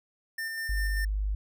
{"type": "tone with tremolo", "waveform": "square", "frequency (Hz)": 1800, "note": "A6", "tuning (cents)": 39, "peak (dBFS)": -32, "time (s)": [0.38, 1.05], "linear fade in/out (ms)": 5, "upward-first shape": "square", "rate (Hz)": 5.1, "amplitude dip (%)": 25}
{"type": "tone", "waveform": "sine", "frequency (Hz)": 50.6, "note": "G#1", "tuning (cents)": -44, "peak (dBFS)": -26, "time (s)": [0.69, 1.35], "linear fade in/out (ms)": 5}
{"effects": []}